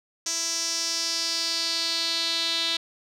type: tone with band-pass filter sweep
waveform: sawtooth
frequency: 331.6 Hz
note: E4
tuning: 10 cents sharp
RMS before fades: -27 dBFS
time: 0.26-2.77 s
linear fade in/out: 5 ms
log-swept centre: 6000 to 3800 Hz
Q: 4.6
effects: none